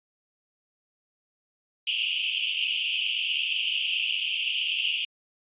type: band-pass noise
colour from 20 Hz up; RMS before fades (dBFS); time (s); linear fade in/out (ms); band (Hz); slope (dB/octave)
pink; -28; 1.87-5.05; 2; 2600 to 3200; 96
effects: resampled to 8000 Hz